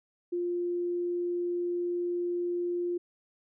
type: tone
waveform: sine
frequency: 350.6 Hz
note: F4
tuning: 7 cents sharp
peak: -28 dBFS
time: 0.32-2.98 s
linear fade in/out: 10 ms
effects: none